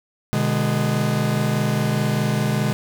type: chord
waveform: 45% pulse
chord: G# diminished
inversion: first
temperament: just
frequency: 124.59 / 149.51 / 207.7 Hz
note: B2 / D3 / G#3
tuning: +16 / +31 / 0 cents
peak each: -23 dBFS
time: 0.33-2.73 s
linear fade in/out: 0 ms
effects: none